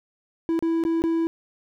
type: tone with dropouts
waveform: triangle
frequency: 329.6 Hz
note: E4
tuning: in tune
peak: -18 dBFS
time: 0.49-1.27 s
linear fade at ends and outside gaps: 0 ms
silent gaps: 0.591-0.625 / 0.838-0.851 / 1.02-1.039 s
effects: none